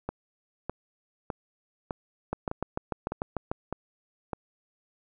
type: two click trains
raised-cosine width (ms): 1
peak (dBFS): -17 / -15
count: 8 / 9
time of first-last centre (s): 0.09-4.332 / 2.33-3.515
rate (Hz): 1.65 / 6.75
effects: none